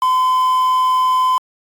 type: tone with quantisation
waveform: triangle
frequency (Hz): 1022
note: C6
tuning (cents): -41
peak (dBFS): -10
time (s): 0.02-1.38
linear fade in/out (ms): 2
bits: 5
effects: AAC 64 kbps